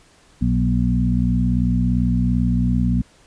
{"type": "harmonic tone with a mistuned harmonic", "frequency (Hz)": 60.3, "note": "B1", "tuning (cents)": -41, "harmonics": [1, 2, 3, 4], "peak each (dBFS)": [-21, -21, -21, -21], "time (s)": [0.41, 3.02], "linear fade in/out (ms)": 10, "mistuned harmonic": 3, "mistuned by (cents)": 24, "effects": ["pink hiss -53 dBFS RMS until 3.26 s", "resampled to 22050 Hz"]}